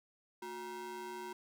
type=ring-modulated tone; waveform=square; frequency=293.7 Hz; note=D4; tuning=in tune; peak=-40 dBFS; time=0.42-1.33 s; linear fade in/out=5 ms; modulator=657 Hz; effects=none